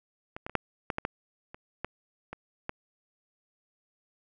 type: clicks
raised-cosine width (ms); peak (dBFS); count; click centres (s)
0.5; -23 / -20 / -26 / -9 / -15 / -15 / -14 / -28 / -17 / -23 / -17; 11; 0.365 / 0.465 / 0.496 / 0.553 / 0.902 / 0.984 / 1.051 / 1.545 / 1.846 / 2.33 / 2.694
effects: none